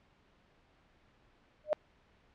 sine tone with exponential growth, 608 Hz, D#5, 40 cents flat, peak -22 dBFS, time 1.64-1.73 s, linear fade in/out 0 ms, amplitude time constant 18 ms, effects pink hiss -67 dBFS RMS until 2.34 s + low-pass 3000 Hz 12 dB/octave

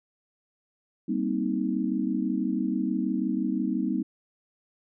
sine chord, C minor seventh, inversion second, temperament just, 196.22 / 235.5 / 261.6 / 314 Hz, G3 / Bb3 / C4 / Eb4, +2 / +18 / 0 / +16 cents, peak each -30 dBFS, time 1.08-4.03 s, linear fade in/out 10 ms, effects none

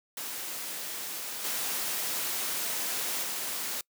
white noise with level steps, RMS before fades -37 / -32 / -34 dBFS, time 0.17-3.81 s, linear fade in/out 2 ms, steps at 1.44 / 3.23 s, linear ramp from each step 5 ms, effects noise-tail reverb RT60 0.1 s tail -26 dB re dry + high-pass 200 Hz 12 dB/octave

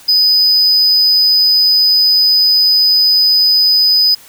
triangle tone, 4994 Hz, D#8, 6 cents sharp, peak -6 dBFS, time 0.08-4.15 s, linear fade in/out 10 ms, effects white hiss -40 dBFS RMS until 4.28 s

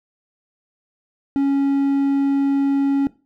triangle tone, 277.2 Hz, C#4, in tune, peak -13 dBFS, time 1.36-3.07 s, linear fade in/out 0 ms, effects noise-tail reverb RT60 0.3 s tail -18 dB re dry

